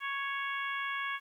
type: harmonic tone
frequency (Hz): 554.4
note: C#5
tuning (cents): 0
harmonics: 2 / 3 / 4 / 5 / 6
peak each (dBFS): -37 / -37 / -39 / -44 / -46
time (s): 0-1.2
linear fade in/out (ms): 50
effects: 11-bit